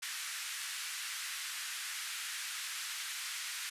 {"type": "band-pass noise", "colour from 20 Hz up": "pink", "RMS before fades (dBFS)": -41, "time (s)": [0.02, 3.7], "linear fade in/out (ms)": 10, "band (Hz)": [1500, 12000], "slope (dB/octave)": 24, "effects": ["resampled to 32000 Hz"]}